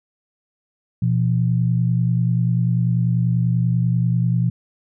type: tone pair together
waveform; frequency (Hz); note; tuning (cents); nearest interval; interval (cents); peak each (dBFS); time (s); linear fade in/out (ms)
sine; 121.27 / 171.5; B2 / F3; -31 / -31; tritone; 600; -17 / -20; 1.02-4.5; 5
effects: none